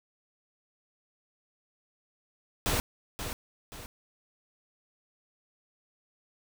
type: noise with echo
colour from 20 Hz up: pink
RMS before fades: -28 dBFS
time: 2.66-2.8 s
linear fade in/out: 0 ms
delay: 530 ms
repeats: 2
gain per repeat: -8 dB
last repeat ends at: 3.86 s
effects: none